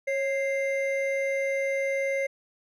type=tone pair together; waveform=triangle; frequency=546.6 / 2093 Hz; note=C#5 / C7; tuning=-24 / 0 cents; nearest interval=octave + major seventh; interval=2324 cents; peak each=-24 / -29 dBFS; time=0.07-2.27 s; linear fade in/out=10 ms; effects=none